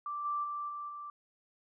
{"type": "tone with level steps", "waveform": "sine", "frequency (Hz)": 1173, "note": "D6", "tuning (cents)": -2, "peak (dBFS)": [-35, -31, -35, -38, -41], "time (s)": [0.06, 1.1], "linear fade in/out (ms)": 2, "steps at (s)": [0.24, 0.43, 0.68, 0.88], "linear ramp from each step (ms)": 20, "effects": []}